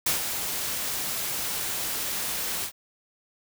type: noise with ADSR envelope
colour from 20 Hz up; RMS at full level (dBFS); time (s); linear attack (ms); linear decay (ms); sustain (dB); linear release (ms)
white; -23; 0.06-2.72; 6; 130; -7; 81
effects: none